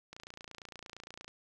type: click train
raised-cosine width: 0.2 ms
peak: -29 dBFS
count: 34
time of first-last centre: 0.13-1.28 s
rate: 28.7 Hz
effects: none